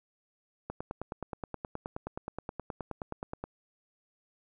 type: click train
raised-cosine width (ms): 1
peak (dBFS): -22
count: 27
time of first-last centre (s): 0.7-3.44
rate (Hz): 9.49
effects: none